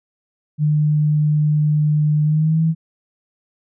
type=tone with pitch glide; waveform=sine; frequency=150.8 to 161.62 Hz; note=D3 to E3; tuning=+46 to -34 cents; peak=-13 dBFS; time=0.58-2.75 s; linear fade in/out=50 ms; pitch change=+120 cents; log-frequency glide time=2.23-2.62 s; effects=none